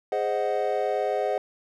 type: chord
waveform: triangle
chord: Ab dominant seventh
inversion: none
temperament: equal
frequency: 415.3 / 523.3 / 622.3 / 740 Hz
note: Ab4 / C5 / Eb5 / Gb5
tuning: 0 / 0 / 0 / 0 cents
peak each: -27 dBFS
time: 0.12-1.38 s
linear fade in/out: 2 ms
effects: none